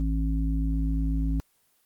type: harmonic tone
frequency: 54.1 Hz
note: A1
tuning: 29 cents flat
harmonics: 1 / 3 / 5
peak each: -24 / -32 / -31 dBFS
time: 0-1.4 s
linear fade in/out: 0 ms
effects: white hiss -67 dBFS RMS until 1.85 s + Opus 24 kbps